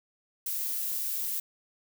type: noise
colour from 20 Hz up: violet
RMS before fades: -32 dBFS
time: 0.46-1.4 s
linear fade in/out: 5 ms
effects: none